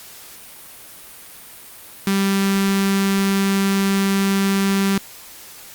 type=tone with notch filter; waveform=sawtooth; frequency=196 Hz; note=G3; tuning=in tune; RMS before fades=-18 dBFS; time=2.07-4.98 s; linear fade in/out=2 ms; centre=630 Hz; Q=0.88; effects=white hiss -40 dBFS RMS until 5.74 s + Opus 48 kbps